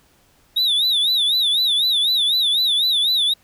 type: tone with vibrato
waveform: triangle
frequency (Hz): 3700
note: A#7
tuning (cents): -14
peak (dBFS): -14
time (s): 0.56-3.34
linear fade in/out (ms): 10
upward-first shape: sine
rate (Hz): 4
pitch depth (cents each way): 140
effects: pink hiss -57 dBFS RMS until 3.43 s